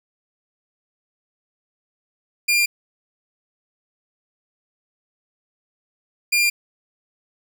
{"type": "tone pair in turn", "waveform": "sawtooth", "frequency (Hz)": [2401, 2401], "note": ["D7", "D7"], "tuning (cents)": [38, 38], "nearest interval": "unison", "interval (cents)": 0, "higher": "neither", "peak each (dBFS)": -12, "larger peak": "neither", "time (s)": [[2.48, 2.66], [6.32, 6.5]], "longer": "neither", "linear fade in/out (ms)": 10, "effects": []}